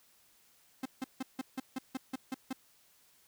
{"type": "tone bursts", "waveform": "45% pulse", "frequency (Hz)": 261.6, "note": "C4", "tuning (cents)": 0, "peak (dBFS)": -34, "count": 10, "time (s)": [0.83, 2.53], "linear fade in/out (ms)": 5, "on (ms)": 26, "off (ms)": 160, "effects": ["white hiss -66 dBFS RMS until 3.27 s"]}